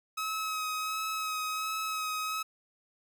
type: tone with vibrato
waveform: sawtooth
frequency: 1277 Hz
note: D#6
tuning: 45 cents sharp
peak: -28 dBFS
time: 0.17-2.43 s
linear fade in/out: 10 ms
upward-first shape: sine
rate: 1.4 Hz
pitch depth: 19 cents each way
effects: none